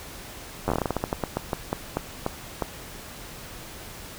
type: slowing click train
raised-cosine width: 1 ms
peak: -10 dBFS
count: 20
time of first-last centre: 0.68-2.623 s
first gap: 10 ms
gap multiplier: 1.22
effects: pink hiss -41 dBFS RMS until 4.18 s